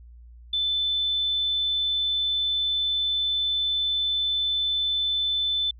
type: tone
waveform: sine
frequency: 3520 Hz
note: A7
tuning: in tune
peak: -22 dBFS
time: 0.53-5.71 s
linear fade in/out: 5 ms
effects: added 59 Hz sine -44 dBFS peak until 5.79 s